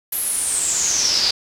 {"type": "noise with band-pass filter sweep", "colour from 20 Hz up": "brown", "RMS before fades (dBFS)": -20, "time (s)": [0.12, 1.31], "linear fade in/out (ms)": 5, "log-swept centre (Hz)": [12000, 4600], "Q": 9.1, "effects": []}